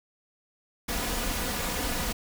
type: noise with comb filter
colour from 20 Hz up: pink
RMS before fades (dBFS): -30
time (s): 0.88-2.13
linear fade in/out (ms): 10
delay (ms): 4.1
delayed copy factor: +0.5
effects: none